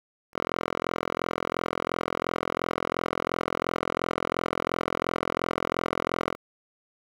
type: tone with band-pass filter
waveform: 5% pulse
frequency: 42.86 Hz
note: F1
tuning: 32 cents flat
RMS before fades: -30 dBFS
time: 0.33-6.36 s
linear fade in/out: 50 ms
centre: 1000 Hz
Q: 1
effects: 8-bit